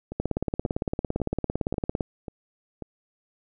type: two click trains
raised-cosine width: 2 ms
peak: -12 / -21 dBFS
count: 33 / 6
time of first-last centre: 0.2-2.008 / 0.12-2.823 s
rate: 17.7 / 1.85 Hz
effects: none